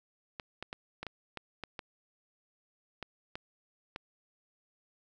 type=clicks; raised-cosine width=0.3 ms; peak=-23 dBFS; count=11; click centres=0.398 / 0.626 / 0.729 / 1.03 / 1.067 / 1.373 / 1.637 / 1.792 / 3.027 / 3.355 / 3.961 s; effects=none